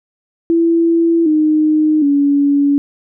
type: tone with pitch steps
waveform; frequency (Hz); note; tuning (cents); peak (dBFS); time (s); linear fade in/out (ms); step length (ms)
sine; 333.8 / 307.9 / 284; E4 / D#4 / C#4; +22 / -18 / +42; -9; 0.5-2.78; 0; 760
effects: none